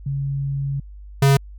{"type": "tone pair in turn", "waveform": ["sine", "square"], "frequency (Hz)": [138.59, 137.97], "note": ["C#3", "C#3"], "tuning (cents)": [0, -8], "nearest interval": "unison", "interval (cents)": 8, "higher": "first", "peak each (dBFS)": [-21, -12], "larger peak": "second", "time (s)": [[0.06, 0.8], [1.22, 1.37]], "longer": "first", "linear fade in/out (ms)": 5, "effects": ["added 50 Hz sine -36 dBFS peak until 1.58 s"]}